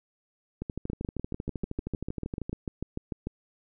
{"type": "two click trains", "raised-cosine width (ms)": 3, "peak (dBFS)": [-20, -19], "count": [25, 17], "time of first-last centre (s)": [[0.62, 2.495], [0.9, 3.27]], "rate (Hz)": [12.8, 6.75], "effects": []}